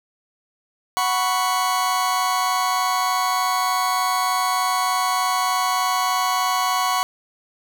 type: chord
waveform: 40% pulse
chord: F# suspended fourth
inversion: none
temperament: just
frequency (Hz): 740 / 986.7 / 1110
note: F#5 / B5 / C#6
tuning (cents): 0 / -2 / +2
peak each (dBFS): -23 / -24 / -21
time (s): 0.97-7.03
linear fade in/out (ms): 0
effects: none